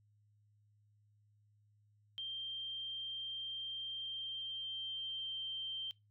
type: tone with pitch glide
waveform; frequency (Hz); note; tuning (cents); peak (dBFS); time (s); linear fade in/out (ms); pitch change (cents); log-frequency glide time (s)
sine; 3165 to 3140; G7 to G7; +16 to +2; -39; 2.18-5.91; 0; -14; 3.93-5.39
effects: noise-tail reverb RT60 0.2 s tail -20 dB re dry + added 104 Hz sine -68 dBFS peak until 6.1 s